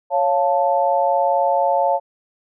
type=chord; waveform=sine; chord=Db augmented; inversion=none; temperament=equal; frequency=554.4 / 698.5 / 880 Hz; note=Db5 / F5 / A5; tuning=0 / 0 / 0 cents; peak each=-19 dBFS; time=0.1-2 s; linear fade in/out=50 ms; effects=none